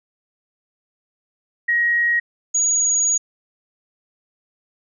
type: tone pair in turn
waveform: sine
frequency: 1891 / 6739 Hz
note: A#6 / G#8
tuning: +24 / +24 cents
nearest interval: octave + minor seventh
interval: 2200 cents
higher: second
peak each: -15 dBFS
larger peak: neither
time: 1.68-2.2 / 2.54-3.18 s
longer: second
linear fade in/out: 10 ms
effects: none